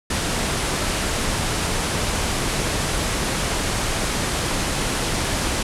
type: low-pass noise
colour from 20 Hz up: pink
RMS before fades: -23 dBFS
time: 0.1-5.63 s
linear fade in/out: 5 ms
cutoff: 11000 Hz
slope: 48 dB/octave
effects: none